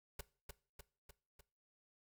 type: noise with echo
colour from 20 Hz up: pink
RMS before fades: -44 dBFS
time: 0.19-0.21 s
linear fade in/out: 5 ms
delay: 300 ms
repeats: 4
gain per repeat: -4 dB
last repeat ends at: 1.41 s
effects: noise-tail reverb RT60 0.4 s tail -19 dB re dry